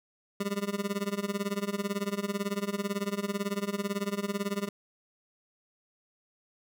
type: tone with tremolo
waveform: 25% pulse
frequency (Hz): 201.1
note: G3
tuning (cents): +44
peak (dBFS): -23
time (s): 0.4-4.69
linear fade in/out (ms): 5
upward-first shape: sine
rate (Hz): 18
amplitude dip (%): 90
effects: none